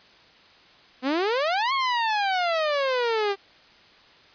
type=exponential two-way sweep; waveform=sawtooth; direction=up then down; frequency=246.9 to 1107 to 389.2 Hz; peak=-18 dBFS; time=1.02-3.36 s; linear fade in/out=50 ms; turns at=1.73 s; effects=white hiss -53 dBFS RMS until 4.34 s + resampled to 11025 Hz